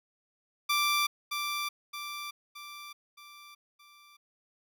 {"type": "tone with echo", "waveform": "15% pulse", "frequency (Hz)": 1174.7, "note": "D6", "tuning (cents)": 0, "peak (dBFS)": -19, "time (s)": [0.69, 1.07], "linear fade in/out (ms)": 10, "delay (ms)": 620, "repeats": 5, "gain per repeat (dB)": -6, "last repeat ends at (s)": 4.17, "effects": []}